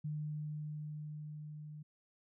sine tone with level ramp, 151.1 Hz, D3, 50 cents sharp, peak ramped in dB -36 to -46 dBFS, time 0.04-1.83 s, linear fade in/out 10 ms, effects none

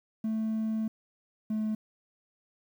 triangle tone pair in turn, 220 / 216.3 Hz, A3 / A3, 0 / -29 cents, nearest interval unison, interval 29 cents, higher first, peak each -25 dBFS, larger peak neither, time 0.24-0.88 / 1.5-1.75 s, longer first, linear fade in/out 5 ms, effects tanh soft clip ceiling -22 dBFS + 10-bit

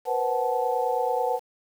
sine tone cluster, 483.7 / 513 / 745 / 871 Hz, B4 / C5 / F#5 / A5, -36 / -34 / +12 / -18 cents, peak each -28 dBFS, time 0.05-1.4 s, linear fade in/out 50 ms, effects 8-bit

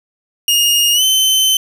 sawtooth tone with pitch glide, 2848 to 3070 Hz, F7 to G7, +33 to -37 cents, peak -7 dBFS, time 0.48-1.57 s, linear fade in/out 2 ms, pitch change +130 cents, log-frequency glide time 0.93-1.03 s, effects none

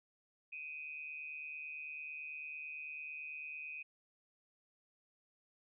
sine tone with amplitude modulation, 2502 Hz, D#7, 9 cents sharp, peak -40 dBFS, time 0.52-3.83 s, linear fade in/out 10 ms, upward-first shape sine, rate 149 Hz, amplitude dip 70%, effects none

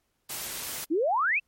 white noise, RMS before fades -35 dBFS, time 0.29-0.85 s, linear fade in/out 10 ms
sine exponential sweep, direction up, 290.8 to 2751 Hz, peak -22 dBFS, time 0.9-1.4 s, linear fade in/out 20 ms
effects pink hiss -75 dBFS RMS until 1.47 s + MP3 64 kbps

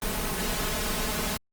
pink noise with comb filter, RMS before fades -29 dBFS, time 0.02-1.37 s, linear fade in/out 2 ms, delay 4.7 ms, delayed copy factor +0.65, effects Opus 24 kbps

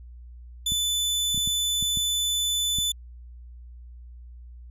sawtooth tone, 3500 Hz, A7, 10 cents flat, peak -20 dBFS, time 0.66-2.92 s, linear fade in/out 5 ms
clicks, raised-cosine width 5 ms, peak -22 dBFS, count 7, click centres 0.721 / 1.346 / 1.377 / 1.475 / 1.826 / 1.973 / 2.786 s
effects added 60 Hz sine -41 dBFS peak until 4.7 s + resampled to 32000 Hz

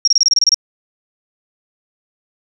sine tone bursts, 5588 Hz, F8, in tune, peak -8 dBFS, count 10, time 0.05-0.544 s, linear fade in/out 2 ms, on 26 ms, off 26 ms, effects none

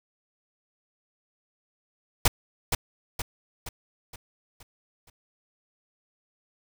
pink noise with echo, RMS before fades -18 dBFS, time 2.25-2.28 s, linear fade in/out 5 ms, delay 470 ms, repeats 6, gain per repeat -6 dB, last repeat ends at 5.1 s, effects none

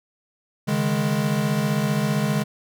square chord, C# suspended second, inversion none, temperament equal with one note detuned, 140.28 / 155.56 / 207.7 Hz, C#3 / D#3 / G#3, +21 / 0 / 0 cents, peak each -26 / -26 / -24 dBFS, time 0.67-2.44 s, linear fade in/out 20 ms, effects none

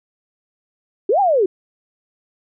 sine linear two-way sweep, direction up then down, 349.2 to 830.6 to 349.2 Hz, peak -12 dBFS, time 1.09-1.46 s, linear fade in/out 5 ms, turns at 1.2 s, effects none

